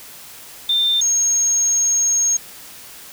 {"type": "tone pair in turn", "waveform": "sine", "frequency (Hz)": [3590, 6520], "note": ["A7", "G#8"], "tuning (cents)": [34, -33], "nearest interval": "minor seventh", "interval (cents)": 1033, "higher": "second", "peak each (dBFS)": [-14, -14], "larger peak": "neither", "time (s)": [[0.69, 1.01], [1.01, 2.37]], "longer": "second", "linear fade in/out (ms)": 5, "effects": ["white hiss -39 dBFS RMS until 3.12 s"]}